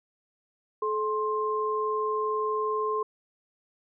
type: tone pair together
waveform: sine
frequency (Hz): 430.6 / 1055.4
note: A4 / C6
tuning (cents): -37 / +15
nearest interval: octave + major third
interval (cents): 1552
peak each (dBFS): -28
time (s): 0.82-3.03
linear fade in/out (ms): 5
effects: none